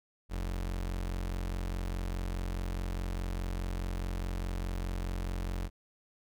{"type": "tone", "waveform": "35% pulse", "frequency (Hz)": 44.81, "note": "F1", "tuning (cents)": 45, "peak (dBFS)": -31, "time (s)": [0.29, 5.7], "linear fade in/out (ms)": 50, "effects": []}